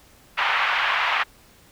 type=band-pass noise; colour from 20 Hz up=pink; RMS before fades=-22 dBFS; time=0.37-1.24 s; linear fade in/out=20 ms; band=900 to 2900 Hz; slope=24 dB/octave; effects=pink hiss -53 dBFS RMS until 1.71 s